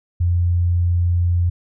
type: tone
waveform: sine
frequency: 87.31 Hz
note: F2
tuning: in tune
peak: -14 dBFS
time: 0.2-1.5 s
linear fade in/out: 10 ms
effects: none